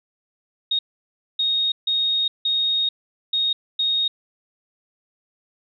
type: tone bursts at uneven times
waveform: sine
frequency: 3729 Hz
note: A#7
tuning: in tune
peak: -18 dBFS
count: 6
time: 0.71-0.79 / 1.39-1.72 / 1.87-2.28 / 2.45-2.89 / 3.33-3.53 / 3.79-4.08 s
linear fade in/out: 5 ms
effects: none

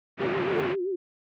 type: band-pass noise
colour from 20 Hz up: pink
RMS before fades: -31 dBFS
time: 0.17-0.76 s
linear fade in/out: 50 ms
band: 130 to 2600 Hz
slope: 24 dB/octave
type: tone with vibrato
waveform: sine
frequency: 372.8 Hz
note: F#4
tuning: 13 cents sharp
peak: -26 dBFS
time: 0.2-0.96 s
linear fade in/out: 10 ms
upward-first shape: sine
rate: 7.6 Hz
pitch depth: 110 cents each way
type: tone with exponential growth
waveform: triangle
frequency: 440 Hz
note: A4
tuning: in tune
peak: -20 dBFS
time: 0.37-0.6 s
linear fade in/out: 0 ms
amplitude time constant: 49 ms
effects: none

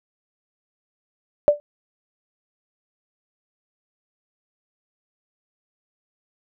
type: tone with exponential decay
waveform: sine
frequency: 587.3 Hz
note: D5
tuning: in tune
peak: -6 dBFS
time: 1.48-1.6 s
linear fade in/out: 0 ms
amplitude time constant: 26 ms
effects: none

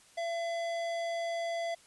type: tone with tanh clipping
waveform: sine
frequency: 675 Hz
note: E5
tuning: 41 cents sharp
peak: -34 dBFS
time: 0.17-1.75 s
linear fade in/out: 10 ms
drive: 17 dB
effects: white hiss -60 dBFS RMS until 1.86 s + resampled to 24000 Hz

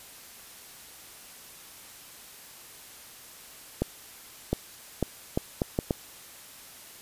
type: accelerating click train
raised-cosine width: 2 ms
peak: -11 dBFS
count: 7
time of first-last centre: 3.82-5.908 s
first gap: 710 ms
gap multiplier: 0.7
effects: white hiss -48 dBFS RMS until 7.01 s + resampled to 32000 Hz

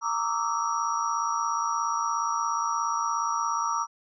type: tone cluster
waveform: sine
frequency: 924 / 1155 / 1212 / 1317 / 5720 Hz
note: A#5 / D6 / D#6 / E6 / F8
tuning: -16 / -29 / -46 / -2 / +41 cents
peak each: -30 / -29 / -34 / -31 / -37 dBFS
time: 0.01-3.87 s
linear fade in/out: 50 ms
effects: none

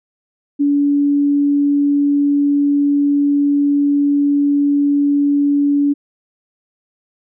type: tone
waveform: sine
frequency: 286.1 Hz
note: D4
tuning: 45 cents flat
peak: -11 dBFS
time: 0.59-5.94 s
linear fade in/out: 20 ms
effects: none

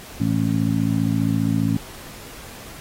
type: harmonic tone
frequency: 55 Hz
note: A1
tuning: in tune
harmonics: 2 / 3 / 4 / 5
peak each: -23 / -23 / -23 / -23 dBFS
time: 0.2-1.77 s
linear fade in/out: 5 ms
effects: pink hiss -40 dBFS RMS until 2.8 s + AAC 48 kbps

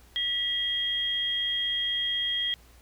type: tone pair together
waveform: sine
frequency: 1953 / 3252 Hz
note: B6 / G#7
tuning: -20 / -37 cents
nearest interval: major sixth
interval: 883 cents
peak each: -34 / -26 dBFS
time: 0.16-2.54 s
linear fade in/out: 0 ms
effects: added 60 Hz sine -55 dBFS peak until 2.81 s + pink hiss -58 dBFS RMS until 2.81 s

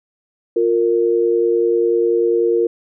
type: tone pair together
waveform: sine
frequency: 351.9 / 462 Hz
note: F4 / A#4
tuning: +13 / -16 cents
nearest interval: perfect fourth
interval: 471 cents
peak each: -16 / -15 dBFS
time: 0.56-2.67 s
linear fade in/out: 5 ms
effects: none

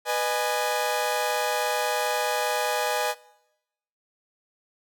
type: chord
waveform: sawtooth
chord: G# minor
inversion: first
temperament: equal with one note detuned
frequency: 493.9 / 610.5 / 830.6 Hz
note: B4 / D#5 / G#5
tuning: 0 / -33 / 0 cents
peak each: -25 / -25 / -23 dBFS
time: 0.05-3.15 s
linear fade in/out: 50 ms
effects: noise-tail reverb RT60 0.9 s tail -21 dB re dry

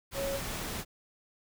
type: tone in noise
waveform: sine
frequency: 551 Hz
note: C#5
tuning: 11 cents flat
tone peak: -32 dBFS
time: 0.14-0.4 s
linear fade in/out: 50 ms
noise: pink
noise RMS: -37 dBFS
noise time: 0.11-0.85 s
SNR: +2 dB
effects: none

